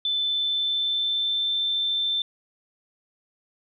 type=tone with pitch glide; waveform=sine; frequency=3520 to 3553 Hz; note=A7 to A7; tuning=0 to +16 cents; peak=-22 dBFS; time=0.05-2.22 s; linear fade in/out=2 ms; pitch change=+16 cents; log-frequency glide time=0.17-1.56 s; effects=none